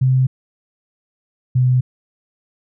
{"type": "tone pair in turn", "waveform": "sine", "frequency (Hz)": [130, 126.74], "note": ["C3", "B2"], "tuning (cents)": [-11, 45], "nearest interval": "unison", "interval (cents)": 44, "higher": "first", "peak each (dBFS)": -11, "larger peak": "neither", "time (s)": [[0.01, 0.27], [1.55, 1.81]], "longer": "neither", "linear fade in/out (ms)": 10, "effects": []}